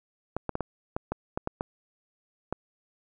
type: clicks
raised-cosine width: 1 ms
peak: -15 dBFS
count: 10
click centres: 0.366 / 0.493 / 0.554 / 0.607 / 0.965 / 1.12 / 1.375 / 1.474 / 1.609 / 2.526 s
effects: none